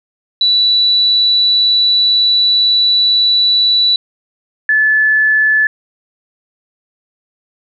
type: tone pair in turn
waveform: sine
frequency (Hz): 3951 / 1731.7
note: B7 / A6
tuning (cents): 0 / -28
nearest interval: octave + major second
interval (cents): 1428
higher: first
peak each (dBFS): -8 / -8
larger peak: neither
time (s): 0.41-3.96 / 4.69-5.67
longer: first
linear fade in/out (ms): 2
effects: none